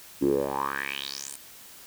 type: tone with band-pass filter sweep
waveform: 10% pulse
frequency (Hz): 69.1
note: C#2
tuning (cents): -5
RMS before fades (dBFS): -29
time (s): 0.21-1.37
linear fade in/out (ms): 20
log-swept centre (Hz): 290 to 10000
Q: 5.5
effects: white hiss -48 dBFS RMS until 1.86 s